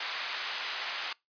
white band-pass noise, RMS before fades -36 dBFS, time 0-1.13 s, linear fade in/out 5 ms, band 920 to 3700 Hz, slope 12 dB/octave, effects noise-tail reverb RT60 0.2 s tail -24 dB re dry + resampled to 11025 Hz

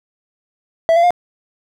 triangle tone with pitch steps, 659.3 / 682.9 / 707.4 Hz, E5 / F5 / F5, 0 / -39 / +22 cents, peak -7 dBFS, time 0.89-1.106 s, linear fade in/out 0 ms, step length 72 ms, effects none

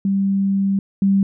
sine tone pair in turn, 196 / 196 Hz, G3 / G3, 0 / 0 cents, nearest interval unison, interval 0 cents, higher neither, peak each -15 / -12 dBFS, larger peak second, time 0.05-0.79 / 1.02-1.23 s, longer first, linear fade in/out 2 ms, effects none

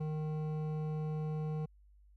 sine tone with hard clipping, 154.2 Hz, D#3, 15 cents flat, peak -36 dBFS, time 0-1.66 s, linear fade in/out 10 ms, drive 11 dB, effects added 50 Hz sine -59 dBFS peak until 2.16 s

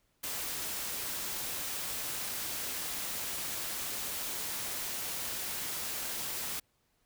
white noise, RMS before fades -37 dBFS, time 0.23-6.6 s, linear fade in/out 10 ms, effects pink hiss -74 dBFS RMS until 7.05 s

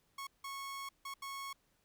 sawtooth tone bursts at uneven times, 1100 Hz, C#6, 14 cents flat, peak -38 dBFS, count 4, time 0.18-0.27 / 0.44-0.89 / 1.05-1.14 / 1.22-1.53 s, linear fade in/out 5 ms, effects pink hiss -75 dBFS RMS until 1.84 s

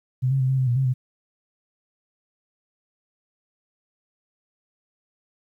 sine tone with pitch steps, 128 / 135.3 / 129.9 / 132.9 / 130 / 120.7 / 133.7 / 127.5 Hz, C3 / C#3 / C3 / C3 / C3 / B2 / C3 / C3, -38 / -42 / -12 / +27 / -11 / -39 / +38 / -44 cents, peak -18 dBFS, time 0.22-0.94 s, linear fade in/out 20 ms, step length 90 ms, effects 10-bit

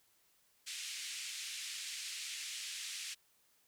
pink band-pass noise, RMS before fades -44 dBFS, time 0.66-3.15 s, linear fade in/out 20 ms, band 2300 to 9200 Hz, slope 24 dB/octave, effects white hiss -72 dBFS RMS until 3.67 s

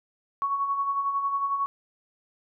sine tone with tremolo, 1113 Hz, C#6, 7 cents sharp, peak -22 dBFS, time 0.42-1.66 s, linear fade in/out 0 ms, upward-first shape sine, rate 11 Hz, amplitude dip 50%, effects none

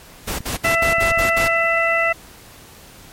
pink noise bursts, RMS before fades -24 dBFS, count 7, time 0.27-1.482 s, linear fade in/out 10 ms, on 120 ms, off 62 ms
clicks, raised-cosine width 5 ms, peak -19 dBFS, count 5, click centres 0.406 / 0.825 / 0.984 / 1.118 / 1.176 s
harmonic tone, 667 Hz, E5, 20 cents sharp, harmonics 1 / 2 / 3 / 4, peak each -20 / -22 / -18 / -23 dBFS, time 0.64-2.13 s, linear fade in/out 10 ms
effects pink hiss -43 dBFS RMS until 3.12 s + MP3 64 kbps

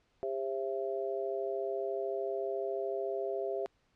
harmonic tone, 133.8 Hz, C3, 39 cents sharp, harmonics 3 / 4 / 5, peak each -35 / -39 / -37 dBFS, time 0.23-3.66 s, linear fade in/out 0 ms, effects pink hiss -73 dBFS RMS until 3.95 s + low-pass 5000 Hz 12 dB/octave

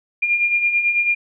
sine beating tone pair, 2400 / 2409.1 Hz, D7 / D7, +37 / +44 cents, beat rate 9.1 Hz, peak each -24 / -16 dBFS, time 0.22-1.15 s, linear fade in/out 10 ms, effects none

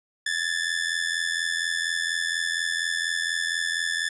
sawtooth ring-modulated tone, 1744 Hz, A6, 16 cents flat, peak -18 dBFS, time 0.26-4.09 s, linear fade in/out 5 ms, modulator 42.1 Hz, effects resampled to 24000 Hz

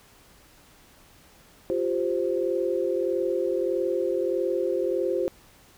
sine chord, F suspended second, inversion none, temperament equal with one note detuned, 350.4 / 392 / 523.3 Hz, F4 / G4 / C5, +6 / 0 / 0 cents, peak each -27 / -28 / -27 dBFS, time 1.7-5.28 s, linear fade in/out 0 ms, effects pink hiss -55 dBFS RMS until 5.77 s

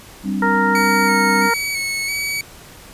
sine chord, G suspended fourth, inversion none, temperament just, 196 / 261.3 / 294 Hz, G3 / C4 / D4, 0 / -2 / +2 cents, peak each -20 / -25 / -26 dBFS, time 0.23-1.51 s, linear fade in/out 50 ms
harmonic tone, 465.4 Hz, A#4, 3 cents flat, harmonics 1 / 2 / 3 / 4, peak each -22 / -18 / -19 / -23 dBFS, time 0.42-1.54 s, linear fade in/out 5 ms
sawtooth tone with vibrato, 2235 Hz, C#7, 14 cents sharp, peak -17 dBFS, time 0.75-2.41 s, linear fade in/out 2 ms, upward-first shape square, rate 1.5 Hz, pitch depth 27 cents each way
effects pink hiss -41 dBFS RMS until 2.93 s + resampled to 32000 Hz

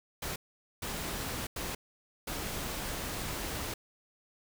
pink noise bursts at uneven times, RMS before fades -37 dBFS, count 4, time 0.22-0.36 / 0.82-1.47 / 1.56-1.75 / 2.27-3.74 s, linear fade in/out 5 ms, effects none

